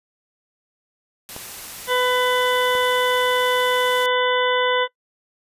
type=noise; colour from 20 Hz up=white; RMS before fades=-35 dBFS; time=1.29-4.06 s; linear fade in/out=0 ms
type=clicks; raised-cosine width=1 ms; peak=-20 dBFS; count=2; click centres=1.364 / 2.752 s
type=harmonic tone; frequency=500 Hz; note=B4; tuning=21 cents sharp; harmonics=1 / 2 / 3 / 4 / 6 / 7; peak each=-20 / -23 / -25 / -26 / -28 / -28 dBFS; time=1.87-4.88 s; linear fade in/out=50 ms
effects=noise-tail reverb RT60 0.1 s tail -21 dB re dry + resampled to 32000 Hz